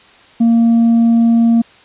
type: tone with tanh clipping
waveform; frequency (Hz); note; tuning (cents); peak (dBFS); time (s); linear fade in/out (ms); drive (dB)
sine; 231.3; A#3; -13; -8; 0.4-1.62; 10; 2
effects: white hiss -44 dBFS RMS until 1.84 s + resampled to 8000 Hz